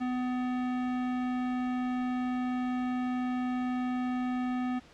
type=tone with hard clipping; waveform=sine; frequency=250.8 Hz; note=B3; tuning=27 cents sharp; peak=-31 dBFS; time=0-4.8 s; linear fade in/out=20 ms; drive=16 dB; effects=pink hiss -56 dBFS RMS until 4.93 s + low-pass 5000 Hz 12 dB/octave